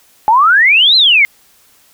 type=exponential two-way sweep; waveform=sine; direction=up then down; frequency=833 to 4186 to 2081 Hz; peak=-5 dBFS; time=0.28-1.25 s; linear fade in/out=0 ms; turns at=0.96 s; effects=white hiss -49 dBFS RMS until 1.93 s